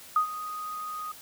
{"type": "tone with ADSR envelope", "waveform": "sine", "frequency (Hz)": 1244.5, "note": "D#6", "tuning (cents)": 0, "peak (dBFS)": -18, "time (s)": [0.16, 1.12], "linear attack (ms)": 3, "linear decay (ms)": 100, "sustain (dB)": -15, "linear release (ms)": 6, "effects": ["white hiss -48 dBFS RMS until 1.21 s"]}